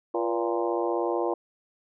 harmonic tone with a mistuned harmonic, 115.6 Hz, A#2, 14 cents flat, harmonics 3 / 4 / 5 / 6 / 7 / 8 / 9, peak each -28 / -30 / -32 / -34 / -35 / -36 / -37 dBFS, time 0.14-1.34 s, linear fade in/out 5 ms, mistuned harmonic 4, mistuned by +69 cents, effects none

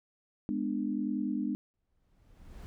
sine chord, G# diminished, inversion none, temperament just, 207.7 / 249.2 / 299 Hz, G#3 / B3 / D4, 0 / +16 / +31 cents, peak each -34 dBFS, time 0.49-1.55 s, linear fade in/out 0 ms
brown noise with exponential growth, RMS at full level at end -43 dBFS, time 1.74-2.66 s, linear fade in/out 0 ms, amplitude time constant 200 ms
effects none

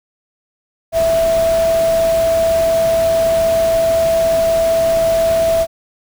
sine tone in noise, 659.3 Hz, E5, in tune, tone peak -11 dBFS, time 0.92-5.67 s, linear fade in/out 50 ms, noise pink, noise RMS -26 dBFS, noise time 0.92-5.67 s, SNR +12 dB, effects none

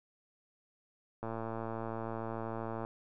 click train, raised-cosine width 1 ms, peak -25 dBFS, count 184, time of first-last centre 1.23-2.849 s, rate 113 Hz, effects none

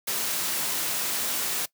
white noise, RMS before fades -28 dBFS, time 0.07-1.66 s, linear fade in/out 10 ms, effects noise-tail reverb RT60 0.1 s tail -20 dB re dry + high-pass 150 Hz 12 dB/octave

